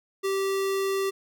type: tone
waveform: square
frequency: 389.2 Hz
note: G4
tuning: 12 cents flat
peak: -25 dBFS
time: 0.23-1.11 s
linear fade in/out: 20 ms
effects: none